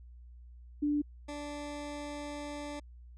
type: tone pair in turn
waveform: sine / 20% pulse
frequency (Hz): 293.7 / 292.2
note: D4 / D4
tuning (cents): 0 / -9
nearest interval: unison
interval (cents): 9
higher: first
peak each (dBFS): -27 / -34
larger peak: first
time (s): 0.82-1.02 / 1.28-2.8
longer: second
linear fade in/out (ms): 10
effects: added 60 Hz sine -49 dBFS peak until 3.17 s + resampled to 22050 Hz